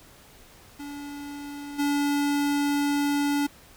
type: tone with level steps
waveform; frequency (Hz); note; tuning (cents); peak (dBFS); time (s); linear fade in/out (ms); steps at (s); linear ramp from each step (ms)
square; 287.2; D4; -39; -36 / -23; 0.79-3.47; 10; 1.78; 20
effects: pink hiss -52 dBFS RMS until 3.76 s